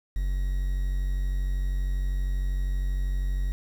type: tone with quantisation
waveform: triangle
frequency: 46.33 Hz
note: F#1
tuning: 3 cents sharp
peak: -22 dBFS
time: 0.16-3.52 s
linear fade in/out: 0 ms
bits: 8
effects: none